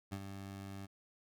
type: tone with ADSR envelope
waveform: 20% pulse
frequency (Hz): 98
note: G2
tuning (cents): 0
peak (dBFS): -33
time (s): 0.11-0.87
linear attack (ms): 19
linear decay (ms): 61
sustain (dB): -7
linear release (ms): 24
effects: none